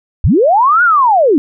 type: linear two-way sweep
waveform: sine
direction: up then down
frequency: 45.66 to 1480 to 260 Hz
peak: -6 dBFS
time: 0.24-1.38 s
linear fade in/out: 0 ms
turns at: 0.83 s
effects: none